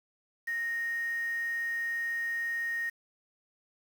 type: tone with quantisation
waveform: sine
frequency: 1859 Hz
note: A#6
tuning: 5 cents flat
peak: -30 dBFS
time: 0.47-2.9 s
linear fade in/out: 10 ms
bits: 8
effects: none